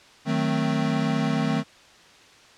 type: chord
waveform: square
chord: D# diminished seventh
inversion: none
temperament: equal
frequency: 155.56 / 185 / 220 / 261.6 Hz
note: D#3 / F#3 / A3 / C4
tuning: 0 / 0 / 0 / 0 cents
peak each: -27 / -32 / -27 / -28 dBFS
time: 0.25-1.64 s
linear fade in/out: 50 ms
effects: white hiss -51 dBFS RMS until 2.57 s + low-pass 5000 Hz 12 dB/octave

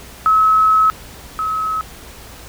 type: tone pair in turn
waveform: sine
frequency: 1288 / 1283.5 Hz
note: E6 / E6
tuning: -41 / -47 cents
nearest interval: unison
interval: 6 cents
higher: first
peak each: -9 / -17 dBFS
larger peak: first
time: 0.26-0.9 / 1.39-1.81 s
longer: first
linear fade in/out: 0 ms
effects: added 60 Hz sine -41 dBFS peak until 2.48 s + pink hiss -38 dBFS RMS until 2.48 s

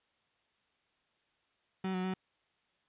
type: tone with pitch steps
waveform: 35% pulse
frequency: 188.8 / 184.1 / 187.2 Hz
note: F#3 / F#3 / F#3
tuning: +35 / -8 / +20 cents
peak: -31 dBFS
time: 1.84-2.14 s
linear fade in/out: 5 ms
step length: 100 ms
effects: white hiss -75 dBFS RMS until 2.88 s + resampled to 8000 Hz

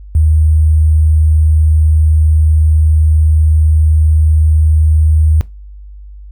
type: tone with sample-and-hold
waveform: sine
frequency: 77.78 Hz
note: D#2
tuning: in tune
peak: -6 dBFS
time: 0.15-5.41 s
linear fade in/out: 0 ms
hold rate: 8820 Hz
effects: noise-tail reverb RT60 0.2 s tail -18 dB re dry + added 50 Hz sine -29 dBFS peak until 6.31 s

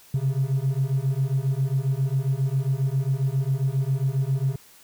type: beating tone pair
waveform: triangle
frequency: 130.81 / 138.21 Hz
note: C3 / C#3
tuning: 0 / -5 cents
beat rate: 7.4 Hz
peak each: -21 dBFS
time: 0.14-4.56 s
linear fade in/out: 5 ms
effects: tanh soft clip ceiling -15 dBFS + white hiss -52 dBFS RMS until 4.83 s

